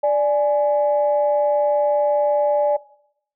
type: tone pair together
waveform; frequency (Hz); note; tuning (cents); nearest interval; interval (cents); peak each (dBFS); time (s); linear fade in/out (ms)
sine; 587.3 / 836.8; D5 / G#5; 0 / +13; tritone; 613; -15 / -21; 0.03-2.77; 10
effects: noise-tail reverb RT60 0.7 s tail -20 dB re dry + tanh soft clip ceiling -7 dBFS